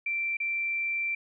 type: tone with dropouts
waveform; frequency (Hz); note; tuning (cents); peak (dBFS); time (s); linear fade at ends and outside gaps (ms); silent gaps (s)
sine; 2349; D7; 0; -27; 0.06-1.15; 5; 0.37-0.401
effects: none